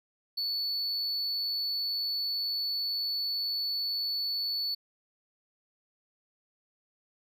triangle tone, 4449 Hz, C#8, 5 cents sharp, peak -28 dBFS, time 0.37-4.75 s, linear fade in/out 10 ms, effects none

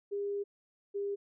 sine tone pair in turn, 404 / 402.1 Hz, G#4 / G4, -48 / +44 cents, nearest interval unison, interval 8 cents, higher first, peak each -32 / -32 dBFS, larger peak neither, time 0.11-0.44 / 0.94-1.16 s, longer first, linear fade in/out 20 ms, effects none

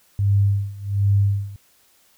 sine tone with tremolo, 100 Hz, G2, 35 cents sharp, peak -13 dBFS, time 0.19-1.56 s, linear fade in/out 0 ms, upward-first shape sine, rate 1.3 Hz, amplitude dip 90%, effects white hiss -58 dBFS RMS until 2.17 s

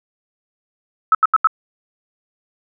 sine tone bursts, 1299 Hz, E6, 26 cents flat, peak -8 dBFS, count 4, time 1.12-1.472 s, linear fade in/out 2 ms, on 28 ms, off 80 ms, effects none

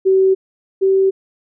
sine tone pair in turn, 381.5 / 385 Hz, G4 / G4, -47 / -31 cents, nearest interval unison, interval 16 cents, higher second, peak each -9 / -10 dBFS, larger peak first, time 0.05-0.35 / 0.81-1.11 s, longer neither, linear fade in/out 20 ms, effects none

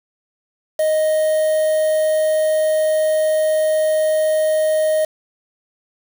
triangle tone with quantisation, 622.3 Hz, D#5, in tune, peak -12 dBFS, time 0.79-5.05 s, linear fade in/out 5 ms, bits 5, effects none

